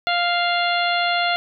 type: harmonic tone with a mistuned harmonic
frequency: 698.5 Hz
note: F5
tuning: in tune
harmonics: 1 / 2 / 3 / 4 / 5 / 6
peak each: -21 / -24 / -26 / -27 / -28 / -29 dBFS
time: 0.07-1.36 s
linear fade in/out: 0 ms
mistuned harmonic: 5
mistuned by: -25 cents
effects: none